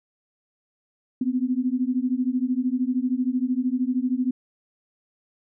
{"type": "beating tone pair", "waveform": "sine", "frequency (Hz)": [247, 260], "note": ["B3", "C4"], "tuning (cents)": [0, -11], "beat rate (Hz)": 13, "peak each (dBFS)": -24, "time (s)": [1.21, 4.31], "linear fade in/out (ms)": 5, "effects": []}